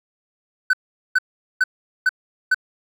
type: tone bursts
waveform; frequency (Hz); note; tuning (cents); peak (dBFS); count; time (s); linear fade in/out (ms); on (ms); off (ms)
triangle; 1515; F#6; +40; -11; 5; 0.7-2.545; 5; 33; 420
effects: none